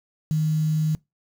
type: tone with quantisation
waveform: sine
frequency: 155.56 Hz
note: D#3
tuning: in tune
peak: -19 dBFS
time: 0.31-0.95 s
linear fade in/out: 0 ms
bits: 7
effects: noise-tail reverb RT60 0.2 s tail -23 dB re dry